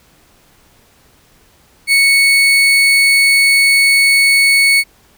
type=tone; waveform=35% pulse; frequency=2215 Hz; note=C#7; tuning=2 cents flat; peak=-6 dBFS; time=1.87-4.84 s; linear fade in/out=50 ms; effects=pink hiss -50 dBFS RMS until 5.17 s